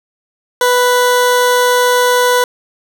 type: tone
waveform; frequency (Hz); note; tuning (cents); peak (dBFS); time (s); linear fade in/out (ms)
20% pulse; 493.9; B4; 0; -4; 0.61-2.44; 2
effects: none

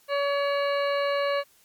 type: harmonic tone with a mistuned harmonic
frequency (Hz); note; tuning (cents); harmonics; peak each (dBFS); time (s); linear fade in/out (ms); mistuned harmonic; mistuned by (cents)
566; C#5; +36; 1 / 2 / 3 / 4 / 5 / 7 / 8; -24 / -30 / -34 / -36 / -38 / -41 / -42; 0.08-1.44; 50; 8; -76
effects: white hiss -60 dBFS RMS until 1.64 s + MP3 96 kbps

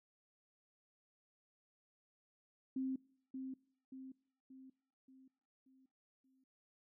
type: tone with echo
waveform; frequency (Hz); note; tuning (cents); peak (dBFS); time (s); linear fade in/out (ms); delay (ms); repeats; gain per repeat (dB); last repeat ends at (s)
sine; 263; C4; +9; -36; 2.76-2.96; 5; 580; 6; -6; 6.44
effects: noise-tail reverb RT60 0.6 s tail -23 dB re dry

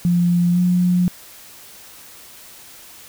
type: tone with pitch glide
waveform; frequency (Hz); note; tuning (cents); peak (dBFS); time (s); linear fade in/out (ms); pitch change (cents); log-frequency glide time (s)
sine; 174.61 to 178.79; F3 to F3; 0 to +41; -13; 0.05-1.08; 0; +41; 0.52-0.58
effects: white hiss -42 dBFS RMS until 3.08 s

